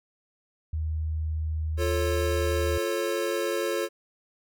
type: tone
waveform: sine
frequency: 78.5 Hz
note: D#2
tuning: 16 cents sharp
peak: -26 dBFS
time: 0.73-2.78 s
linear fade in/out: 5 ms
type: chord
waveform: square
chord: F augmented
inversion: none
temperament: equal with one note detuned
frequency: 349.2 / 440 / 546.4 Hz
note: F4 / A4 / C#5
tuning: 0 / 0 / -25 cents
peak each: -31 dBFS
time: 1.77-3.89 s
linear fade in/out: 50 ms
effects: none